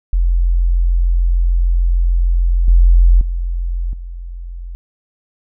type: tone with level steps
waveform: sine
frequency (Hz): 43.35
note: F1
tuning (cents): -12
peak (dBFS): -10 / -5 / -16 / -25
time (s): 0.13-4.75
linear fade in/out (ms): 0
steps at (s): 2.68 / 3.21 / 3.93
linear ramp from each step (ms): 2
effects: none